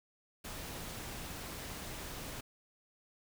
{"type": "noise", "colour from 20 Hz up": "pink", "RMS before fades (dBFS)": -44, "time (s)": [0.44, 2.41], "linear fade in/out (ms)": 10, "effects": []}